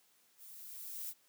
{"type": "noise with level ramp", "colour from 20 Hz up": "violet", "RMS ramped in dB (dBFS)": [-55, -41], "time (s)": [0.37, 1.14], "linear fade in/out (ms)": 50, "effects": ["white hiss -70 dBFS RMS until 1.28 s", "high-pass 150 Hz 12 dB/octave"]}